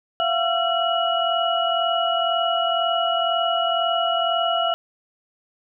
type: tone cluster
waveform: sine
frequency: 675 / 717 / 1354 / 2917 Hz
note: E5 / F5 / E6 / F#7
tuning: +41 / +45 / +46 / -25 cents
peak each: -22 / -26 / -25 / -25 dBFS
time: 0.2-4.74 s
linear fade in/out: 0 ms
effects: none